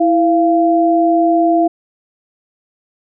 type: tone pair together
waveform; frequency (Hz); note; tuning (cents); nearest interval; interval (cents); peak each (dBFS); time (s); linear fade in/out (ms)
sine; 329.5 / 689.4; E4 / F5; -1 / -23; octave + minor second; 1278; -12; 0-1.68; 10
effects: none